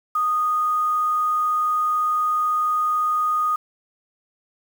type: tone with quantisation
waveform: sine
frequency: 1237 Hz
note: D#6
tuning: 10 cents flat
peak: -18 dBFS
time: 0.15-3.56 s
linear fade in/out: 5 ms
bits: 7
effects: none